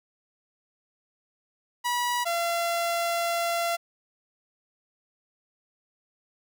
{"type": "tone pair in turn", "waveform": "sawtooth", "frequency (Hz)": [971, 683], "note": ["B5", "F5"], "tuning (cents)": [-30, -39], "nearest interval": "tritone", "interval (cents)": 609, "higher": "first", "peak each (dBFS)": -21, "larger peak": "neither", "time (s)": [[1.84, 2.25], [2.25, 3.77]], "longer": "second", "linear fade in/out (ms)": 20, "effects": []}